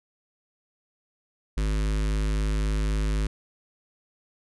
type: tone with notch filter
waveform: square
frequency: 51.91 Hz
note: G#1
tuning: in tune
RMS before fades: -25 dBFS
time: 1.57-3.27 s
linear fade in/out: 5 ms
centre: 740 Hz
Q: 1.3
effects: resampled to 24000 Hz